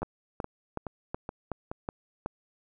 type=two click trains; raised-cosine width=1 ms; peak=-18 / -21 dBFS; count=7 / 5; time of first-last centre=0.03-2.26 / 0.02-1.715 s; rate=2.69 / 2.36 Hz; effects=none